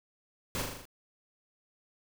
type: noise with echo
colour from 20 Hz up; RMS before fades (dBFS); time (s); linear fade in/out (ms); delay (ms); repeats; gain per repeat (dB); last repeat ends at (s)
pink; -34; 0.55-0.62; 0; 39; 6; -3; 0.854
effects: none